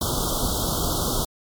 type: band-stop noise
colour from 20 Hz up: pink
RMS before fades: -24 dBFS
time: 0.01-1.25 s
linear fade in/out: 5 ms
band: 1400 to 3200 Hz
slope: 96 dB/octave
effects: MP3 96 kbps